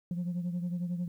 sine beating tone pair, 174.61 / 185.61 Hz, F3 / F#3, 0 / +6 cents, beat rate 11 Hz, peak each -30 / -37 dBFS, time 0.11-1.08 s, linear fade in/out 2 ms, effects tanh soft clip ceiling -28 dBFS + 11-bit

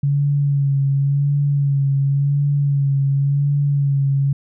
sine tone with vibrato, 140.6 Hz, C#3, 25 cents sharp, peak -14 dBFS, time 0.03-4.33 s, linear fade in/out 5 ms, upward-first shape sine, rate 0.92 Hz, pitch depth 32 cents each way, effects none

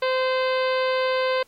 harmonic tone with a mistuned harmonic, 517 Hz, C5, 21 cents flat, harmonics 1 / 2 / 3 / 4 / 5 / 6 / 7 / 8 / 9, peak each -21 / -27 / -31 / -33 / -35 / -37 / -38 / -39 / -40 dBFS, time 0.02-1.43 s, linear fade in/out 5 ms, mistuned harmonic 6, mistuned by -27 cents, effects pink hiss -58 dBFS RMS until 1.47 s + MP3 64 kbps

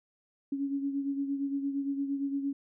sine beating tone pair, 277.2 / 285.9 Hz, C#4 / D4, 0 / -46 cents, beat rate 8.7 Hz, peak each -30 / -38 dBFS, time 0.52-2.53 s, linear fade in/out 5 ms, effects none

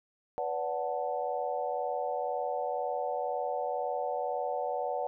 sine chord, B minor seventh, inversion none, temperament equal with one note detuned, 493.9 / 575.9 / 740 / 880 Hz, B4 / D5 / F#5 / A5, 0 / -34 / 0 / 0 cents, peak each -36 / -35 / -34 / -39 dBFS, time 0.38-5.07 s, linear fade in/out 0 ms, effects none

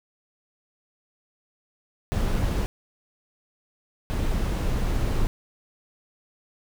brown noise bursts at uneven times, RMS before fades -24 dBFS, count 2, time 2.12-2.66 / 4.1-5.27 s, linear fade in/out 0 ms, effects none

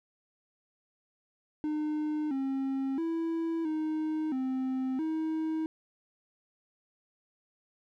triangle tone with pitch steps, 303.9 / 269.1 / 329.4 / 311.5 / 260.8 / 317.1 Hz, D#4 / C4 / E4 / D#4 / C4 / D#4, -41 / +49 / -1 / +2 / -5 / +33 cents, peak -27 dBFS, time 1.64-5.66 s, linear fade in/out 0 ms, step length 670 ms, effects none

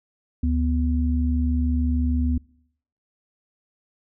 sine tone pair together, 73.42 / 247 Hz, D2 / B3, 0 / 0 cents, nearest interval octave + major sixth, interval 2100 cents, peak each -20 / -24 dBFS, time 0.43-2.38 s, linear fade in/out 5 ms, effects noise-tail reverb RT60 0.7 s tail -25 dB re dry

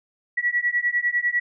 sine beating tone pair, 1931 / 1941 Hz, B6 / B6, -39 / -31 cents, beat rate 10 Hz, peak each -23 dBFS, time 0.37-1.4 s, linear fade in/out 10 ms, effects none

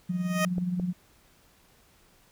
15% pulse tone with exponential growth, 622.3 Hz, D#5, in tune, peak -16 dBFS, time 0.09-0.45 s, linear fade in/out 2 ms, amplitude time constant 78 ms
sine tone with tremolo, 179.2 Hz, F3, 45 cents sharp, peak -24 dBFS, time 0.09-0.93 s, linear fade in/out 10 ms, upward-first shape sine, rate 19 Hz, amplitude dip 55%
clicks, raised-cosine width 2 ms, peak -23 dBFS, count 2, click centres 0.582 / 0.798 s
effects pink hiss -61 dBFS RMS until 2.31 s

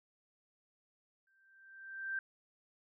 sine tone with exponential growth, 1568 Hz, G6, in tune, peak -33 dBFS, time 1.27-2.19 s, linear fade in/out 2 ms, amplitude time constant 200 ms, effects none

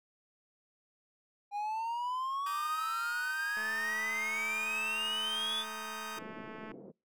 triangle exponential sweep, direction up, 808 to 3520 Hz, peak -31 dBFS, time 1.51-5.65 s, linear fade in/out 50 ms
sawtooth chord, Eb major, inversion second, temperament just, 933.4 / 1244.5 / 1555.6 Hz, Bb5 / Eb6 / G6, +2 / 0 / -14 cents, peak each -43 / -39 / -43 dBFS, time 2.46-6.19 s, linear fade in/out 5 ms
click train, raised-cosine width 0.5 ms, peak -33 dBFS, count 687, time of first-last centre 3.57-6.717 s, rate 218 Hz
white band-pass noise, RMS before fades -49 dBFS, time 6.16-6.92 s, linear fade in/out 20 ms, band 160 to 450 Hz, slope 24 dB/octave
effects noise-tail reverb RT60 0.3 s tail -26 dB re dry

